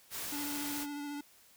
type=noise; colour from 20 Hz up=white; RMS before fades=-40 dBFS; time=0.1-0.87 s; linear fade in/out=50 ms
type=tone with vibrato; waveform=square; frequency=289.3 Hz; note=D4; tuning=26 cents flat; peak=-39 dBFS; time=0.32-1.21 s; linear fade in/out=5 ms; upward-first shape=triangle; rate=14 Hz; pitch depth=24 cents each way
effects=white hiss -62 dBFS RMS until 1.56 s